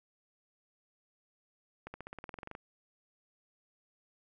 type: accelerating click train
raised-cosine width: 0.5 ms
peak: -28 dBFS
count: 14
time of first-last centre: 1.87-2.551 s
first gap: 70 ms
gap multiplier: 0.95
effects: none